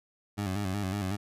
20% pulse tone with vibrato, 98 Hz, G2, in tune, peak -25 dBFS, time 0.37-1.17 s, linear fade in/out 20 ms, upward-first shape square, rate 5.4 Hz, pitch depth 79 cents each way, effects resampled to 32000 Hz

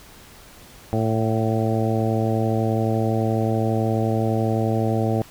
harmonic tone with a mistuned harmonic, 111.8 Hz, A2, 28 cents sharp, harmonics 1 / 2 / 3 / 4 / 5 / 6 / 7, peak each -22 / -25 / -27 / -28 / -29 / -30 / -30 dBFS, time 0.93-5.22 s, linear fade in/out 0 ms, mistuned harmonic 7, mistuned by -30 cents, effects pink hiss -46 dBFS RMS until 5.3 s

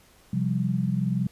sine chord, C suspended fourth, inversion none, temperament equal, 130.81 / 174.61 / 196 Hz, C3 / F3 / G3, 0 / 0 / 0 cents, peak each -27 dBFS, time 0.33-1.27 s, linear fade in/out 5 ms, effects pink hiss -57 dBFS RMS until 1.31 s + resampled to 32000 Hz

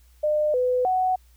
sine tone with pitch steps, 604 / 501 / 743 Hz, D5 / B4 / F#5, +48 / +25 / +7 cents, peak -19 dBFS, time 0.23-1.16 s, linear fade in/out 10 ms, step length 310 ms, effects added 60 Hz sine -52 dBFS peak until 1.36 s + white hiss -63 dBFS RMS until 1.36 s

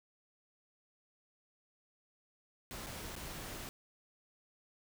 pink noise with dropouts, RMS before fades -45 dBFS, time 2.71-3.69 s, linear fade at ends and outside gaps 0 ms, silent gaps 2.863-2.868 / 3.154-3.163 s, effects none

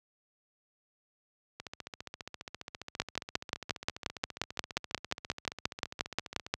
two click trains, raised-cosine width 0.2 ms, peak -11 / -23 dBFS, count 21 / 73, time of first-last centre 3-6.54 / 1.6-6.465 s, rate 5.65 / 14.8 Hz, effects high-pass 60 Hz 12 dB/octave

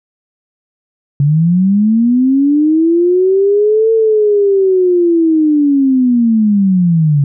sine linear two-way sweep, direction up then down, 138.59 to 451.1 to 138.59 Hz, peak -7 dBFS, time 1.2-7.24 s, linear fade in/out 2 ms, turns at 3.92 s, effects none

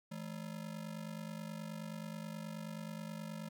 square ring-modulated tone, 189.7 Hz, F#3, 43 cents sharp, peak -40 dBFS, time 0.11-3.49 s, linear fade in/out 10 ms, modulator 24.7 Hz, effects none

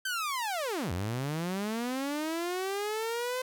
sawtooth linear two-way sweep, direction down then up, 1568 to 82.41 to 515 Hz, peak -27 dBFS, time 0.05-3.42 s, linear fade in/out 5 ms, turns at 0.92 s, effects none

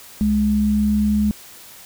sine tone pair together, 69.91 / 210 Hz, C#2 / G#3, +15 / +19 cents, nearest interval octave + perfect fifth, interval 1904 cents, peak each -24 / -15 dBFS, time 0.21-1.31 s, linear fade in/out 0 ms, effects white hiss -42 dBFS RMS until 1.85 s

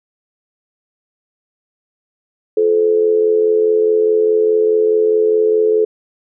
sine tone with amplitude modulation, 432.9 Hz, A4, 28 cents flat, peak -7 dBFS, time 2.57-5.85 s, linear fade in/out 5 ms, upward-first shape sine, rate 84.8 Hz, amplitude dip 65%, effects none

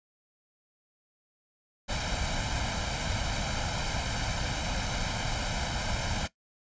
pink noise with comb filter, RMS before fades -31 dBFS, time 1.88-6.28 s, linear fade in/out 20 ms, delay 1.3 ms, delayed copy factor +0.7, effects noise-tail reverb RT60 0.1 s tail -17 dB re dry + resampled to 16000 Hz

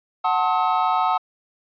triangle chord, F# diminished seventh, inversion none, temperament just, 740 / 888 / 1065.6 / 1278.7 Hz, F#5 / A5 / C6 / Eb6, 0 / +16 / +31 / +47 cents, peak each -20 / -21 / -25 / -21 dBFS, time 0.24-1.18 s, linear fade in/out 10 ms, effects resampled to 11025 Hz

